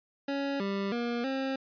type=tone with pitch steps; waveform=25% pulse; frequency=278.6 / 197.7 / 237.9 / 267.4 Hz; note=C#4 / G3 / A#3 / C4; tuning=+9 / +15 / +35 / +38 cents; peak=-26 dBFS; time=0.28-1.56 s; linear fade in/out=5 ms; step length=320 ms; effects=resampled to 11025 Hz